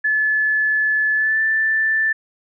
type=tone with pitch glide; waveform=sine; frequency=1726 to 1765.3 Hz; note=A6 to A6; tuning=-34 to +5 cents; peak=-15 dBFS; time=0.04-2.13 s; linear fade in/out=10 ms; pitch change=+39 cents; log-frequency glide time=1.15-1.41 s; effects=none